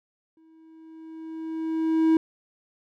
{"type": "tone with exponential growth", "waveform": "triangle", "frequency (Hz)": 321.5, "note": "E4", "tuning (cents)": -43, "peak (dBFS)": -13, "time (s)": [0.37, 2.17], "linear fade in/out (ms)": 2, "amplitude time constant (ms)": 390, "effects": []}